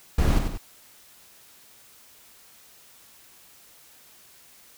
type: noise with echo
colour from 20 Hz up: brown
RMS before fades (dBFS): -20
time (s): 0.18-0.39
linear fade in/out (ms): 5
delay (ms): 94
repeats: 2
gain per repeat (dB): -6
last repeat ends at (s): 0.578
effects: white hiss -53 dBFS RMS until 4.77 s